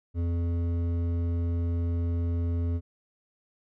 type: tone with hard clipping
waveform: sine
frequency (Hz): 85.3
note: F2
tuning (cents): -40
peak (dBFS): -27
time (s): 0.14-2.81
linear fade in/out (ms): 50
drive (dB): 10
effects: none